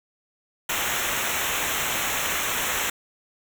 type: noise with comb filter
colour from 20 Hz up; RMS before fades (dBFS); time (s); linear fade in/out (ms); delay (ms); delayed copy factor
pink; -26; 0.69-2.9; 5; 0.21; -0.85
effects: none